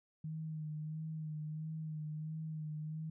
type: tone with vibrato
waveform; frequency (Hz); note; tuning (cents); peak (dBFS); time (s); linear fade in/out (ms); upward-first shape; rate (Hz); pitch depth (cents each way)
sine; 155.56; D#3; 0; -39; 0.24-3.1; 5; sine; 1.5; 33
effects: none